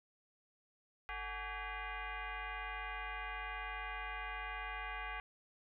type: tone with frequency modulation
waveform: sine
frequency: 448.5 Hz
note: A4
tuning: 33 cents sharp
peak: -40 dBFS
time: 1.09-5.2 s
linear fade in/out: 0 ms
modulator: 398 Hz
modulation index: 5.2
effects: none